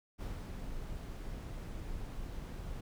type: noise with ADSR envelope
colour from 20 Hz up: brown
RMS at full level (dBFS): -39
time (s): 0.18-2.81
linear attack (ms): 36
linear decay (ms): 240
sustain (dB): -3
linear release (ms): 9
effects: none